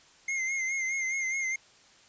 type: tone with vibrato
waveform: square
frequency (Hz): 2113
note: C7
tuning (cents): +16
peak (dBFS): -29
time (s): 0.28-1.56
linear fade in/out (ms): 5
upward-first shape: sine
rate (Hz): 4.8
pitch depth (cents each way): 46
effects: white hiss -58 dBFS RMS until 2.08 s + resampled to 16000 Hz